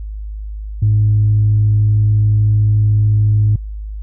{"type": "tone", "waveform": "sine", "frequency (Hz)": 105.7, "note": "G#2", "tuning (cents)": 31, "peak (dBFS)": -8, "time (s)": [0.82, 3.56], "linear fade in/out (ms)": 5, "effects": ["tanh soft clip ceiling -5 dBFS", "added 52 Hz sine -23 dBFS peak until 4.02 s"]}